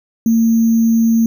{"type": "tone with sample-and-hold", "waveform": "sine", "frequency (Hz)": 227.4, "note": "A#3", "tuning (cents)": -43, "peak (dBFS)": -9, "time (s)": [0.26, 1.26], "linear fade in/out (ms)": 2, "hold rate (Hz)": 6300, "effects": []}